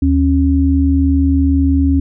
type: tone pair together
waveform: sine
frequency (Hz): 77.07 / 273.3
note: D#2 / C#4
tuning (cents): -16 / -24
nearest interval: octave + minor seventh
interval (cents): 2192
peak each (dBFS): -12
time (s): 0.02-2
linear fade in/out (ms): 5
effects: none